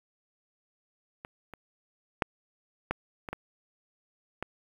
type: clicks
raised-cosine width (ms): 0.5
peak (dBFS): -25 / -28 / -9 / -13 / -22 / -19 / -18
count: 7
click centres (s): 1.249 / 1.537 / 2.222 / 2.91 / 3.288 / 3.33 / 4.426
effects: 8-bit